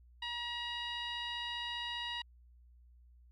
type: tone with low-pass filter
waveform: 15% pulse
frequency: 955 Hz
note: A#5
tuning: 42 cents sharp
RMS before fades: -40 dBFS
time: 0.22-2.22 s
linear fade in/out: 5 ms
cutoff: 3700 Hz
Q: 2.4
effects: added 60 Hz sine -58 dBFS peak until 3.31 s